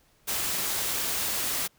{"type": "noise", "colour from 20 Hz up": "white", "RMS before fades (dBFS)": -29, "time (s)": [0.27, 1.68], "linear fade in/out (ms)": 20, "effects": ["pink hiss -64 dBFS RMS until 1.78 s"]}